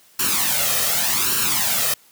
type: noise with flanger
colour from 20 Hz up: white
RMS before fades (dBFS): -20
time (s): 0.19-1.94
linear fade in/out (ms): 5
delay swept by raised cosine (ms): 0.7 to 1.62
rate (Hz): 0.86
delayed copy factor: +0.7
effects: white hiss -53 dBFS RMS until 2.11 s + high-pass 100 Hz 12 dB/octave